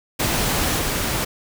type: noise with level steps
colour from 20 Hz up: pink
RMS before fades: -21 / -23 dBFS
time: 0.19-1.25 s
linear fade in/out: 10 ms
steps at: 0.78 s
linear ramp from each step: 10 ms
effects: none